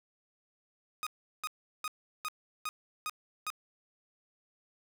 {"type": "tone bursts", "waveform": "sawtooth", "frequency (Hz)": 1244.5, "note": "D#6", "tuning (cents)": 0, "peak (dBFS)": -30, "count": 7, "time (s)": [1.03, 3.502], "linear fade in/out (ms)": 0, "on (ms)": 36, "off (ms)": 370, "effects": ["10-bit"]}